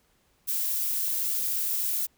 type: noise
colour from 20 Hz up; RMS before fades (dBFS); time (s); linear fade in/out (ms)
violet; -28; 0.47-2.07; 20
effects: pink hiss -67 dBFS RMS until 2.17 s